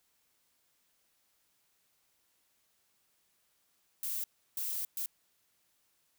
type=noise bursts at uneven times; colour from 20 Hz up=violet; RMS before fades=-36 dBFS; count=3; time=4.03-4.24 / 4.57-4.85 / 4.97-5.06 s; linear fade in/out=2 ms; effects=white hiss -74 dBFS RMS until 6.18 s